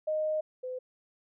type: tone pair in turn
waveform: sine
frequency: 619 / 508.2 Hz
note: D#5 / B4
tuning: -9 / +49 cents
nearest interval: minor third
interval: 342 cents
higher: first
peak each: -27 / -34 dBFS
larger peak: first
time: 0.07-0.41 / 0.63-0.79 s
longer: first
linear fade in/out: 10 ms
effects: none